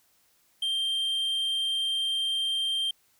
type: tone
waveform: triangle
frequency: 3165 Hz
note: G7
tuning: 16 cents sharp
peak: -24 dBFS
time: 0.62-2.91 s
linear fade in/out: 5 ms
effects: white hiss -66 dBFS RMS until 3.19 s